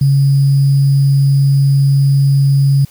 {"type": "tone with sample-and-hold", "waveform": "sine", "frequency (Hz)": 138.59, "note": "C#3", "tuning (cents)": 0, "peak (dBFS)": -7, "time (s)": [0.01, 2.85], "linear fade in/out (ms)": 5, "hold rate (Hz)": 4900, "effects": ["white hiss -45 dBFS RMS until 2.9 s"]}